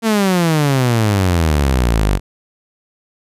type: exponential sweep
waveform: sawtooth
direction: down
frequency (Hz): 230 to 46.25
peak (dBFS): -8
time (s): 0.02-2.2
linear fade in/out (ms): 50
effects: resampled to 32000 Hz